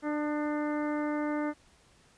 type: harmonic tone with a mistuned harmonic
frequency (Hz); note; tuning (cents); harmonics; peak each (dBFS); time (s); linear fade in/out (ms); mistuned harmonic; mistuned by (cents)
297.8; D4; +24; 1 / 2 / 3 / 4 / 5 / 6 / 7; -30 / -36 / -40 / -42 / -44 / -46 / -47; 0.02-1.54; 50; 4; +30
effects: pink hiss -62 dBFS RMS until 2.17 s + resampled to 22050 Hz